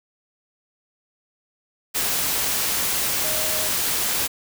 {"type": "tone in noise", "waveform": "sine", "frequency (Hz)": 622.3, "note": "D#5", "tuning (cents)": 0, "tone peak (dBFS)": -32, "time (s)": [3.22, 3.68], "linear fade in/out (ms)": 20, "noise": "white", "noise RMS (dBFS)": -23, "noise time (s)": [1.94, 4.28], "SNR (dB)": -12, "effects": []}